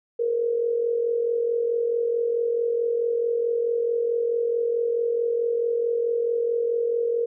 sine tone with amplitude modulation, 468.6 Hz, A#4, 9 cents sharp, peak -18 dBFS, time 0.19-7.26 s, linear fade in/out 10 ms, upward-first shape sine, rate 44.6 Hz, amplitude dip 60%, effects none

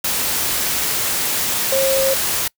sine tone in noise, 537 Hz, C5, 45 cents sharp, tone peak -15 dBFS, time 1.72-2.14 s, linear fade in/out 5 ms, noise white, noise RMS -20 dBFS, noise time 0.04-2.48 s, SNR +2 dB, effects noise-tail reverb RT60 0.1 s tail -25 dB re dry

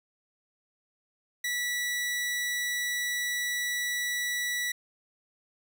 sawtooth tone, 1950 Hz, B6, 23 cents flat, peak -25 dBFS, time 1.44-4.72 s, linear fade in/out 5 ms, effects none

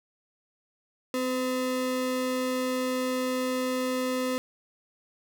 square ring-modulated tone, 383.2 Hz, G4, 39 cents flat, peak -24 dBFS, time 1.14-4.38 s, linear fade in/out 0 ms, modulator 126 Hz, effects none

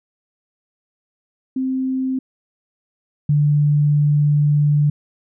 sine tone pair in turn, 261.3 / 147.16 Hz, C4 / D3, -2 / +4 cents, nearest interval minor seventh, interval 994 cents, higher first, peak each -18 / -12 dBFS, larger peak second, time 1.56-2.19 / 3.29-4.9 s, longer second, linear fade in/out 5 ms, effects none

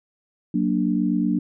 sine chord, Gb augmented, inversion none, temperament equal, 185 / 233.1 / 293.7 Hz, Gb3 / Bb3 / D4, 0 / 0 / 0 cents, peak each -23 dBFS, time 0.54-1.39 s, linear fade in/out 5 ms, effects none

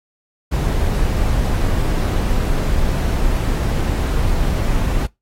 brown noise, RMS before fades -17 dBFS, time 0.51-5.07 s, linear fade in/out 20 ms, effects noise-tail reverb RT60 0.2 s tail -23 dB re dry + AAC 48 kbps

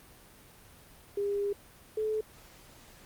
sine tone pair in turn, 404.3 / 432.6 Hz, G#4 / A4, -46 / -29 cents, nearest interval minor second, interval 117 cents, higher second, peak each -28 dBFS, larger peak neither, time 1.17-1.53 / 1.97-2.21 s, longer first, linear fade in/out 5 ms, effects pink hiss -55 dBFS RMS until 3.05 s + Opus 32 kbps

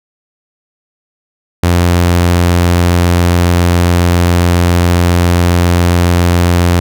sawtooth tone, 87.31 Hz, F2, in tune, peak -3 dBFS, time 1.63-6.8 s, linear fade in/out 5 ms, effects none

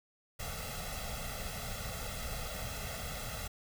pink noise with comb filter, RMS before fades -40 dBFS, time 0.39-3.48 s, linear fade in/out 10 ms, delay 1.5 ms, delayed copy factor +1, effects none

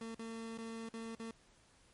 30% pulse tone with dropouts, 226.7 Hz, A#3, 48 cents flat, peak -40 dBFS, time 0.01-1.31 s, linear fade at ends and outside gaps 2 ms, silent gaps 0.147-0.192 / 0.576-0.584 / 0.889-0.938 / 1.15-1.197 s, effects pink hiss -67 dBFS RMS until 1.93 s + MP3 48 kbps

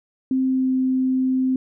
sine tone with pitch glide, 261.6 to 259.5 Hz, C4 to C4, 0 to -14 cents, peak -17 dBFS, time 0.31-1.56 s, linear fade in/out 2 ms, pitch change -14 cents, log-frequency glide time 0.43-0.72 s, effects none

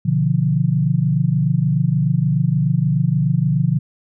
sine chord, B diminished, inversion none, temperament equal with one note detuned, 123.47 / 146.83 / 173.51 Hz, B2 / D3 / F3, 0 / 0 / -11 cents, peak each -20 / -17 / -19 dBFS, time 0.05-3.79 s, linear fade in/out 10 ms, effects none

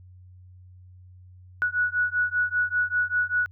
sine beating tone pair, 1466 / 1471.1 Hz, F#6 / F#6, -16 / -10 cents, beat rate 5.1 Hz, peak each -25 dBFS, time 1.62-3.46 s, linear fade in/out 0 ms, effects added 91 Hz sine -46 dBFS peak until 3.51 s

